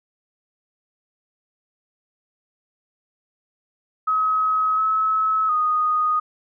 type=tone with pitch steps; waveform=sine; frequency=1275 / 1292 / 1240 Hz; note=D#6 / E6 / D#6; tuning=+42 / -35 / -6 cents; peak=-17 dBFS; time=4.07-6.2 s; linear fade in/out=10 ms; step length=710 ms; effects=none